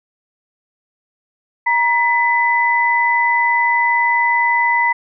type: tone pair together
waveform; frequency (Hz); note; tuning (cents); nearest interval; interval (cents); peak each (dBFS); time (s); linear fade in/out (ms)
sine; 944.8 / 2002; A#5 / B6; +23 / +23; octave + minor second; 1300; -15; 1.66-4.93; 10
effects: none